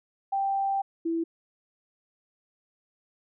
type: tone pair in turn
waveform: sine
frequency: 785 / 331 Hz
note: G5 / E4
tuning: +2 / +7 cents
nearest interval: octave + minor third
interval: 1495 cents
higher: first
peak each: -24 / -25 dBFS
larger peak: first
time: 0.32-0.82 / 1.05-1.24 s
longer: first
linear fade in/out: 10 ms
effects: none